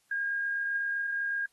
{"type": "tone with amplitude modulation", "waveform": "sine", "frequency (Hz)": 1622, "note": "G#6", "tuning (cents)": -41, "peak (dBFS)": -27, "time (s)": [0.11, 1.46], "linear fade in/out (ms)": 5, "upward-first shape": "sine", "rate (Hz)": 67.9, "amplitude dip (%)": 30, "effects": ["white hiss -70 dBFS RMS until 1.52 s", "AAC 32 kbps"]}